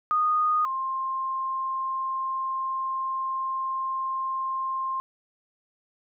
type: tone pair in turn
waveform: sine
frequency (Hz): 1235 / 1057.1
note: D#6 / C6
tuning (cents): -13 / +17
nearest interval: minor third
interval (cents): 270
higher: first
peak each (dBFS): -20 / -26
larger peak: first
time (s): 0.11-0.65 / 0.65-5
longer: second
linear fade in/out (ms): 0
effects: none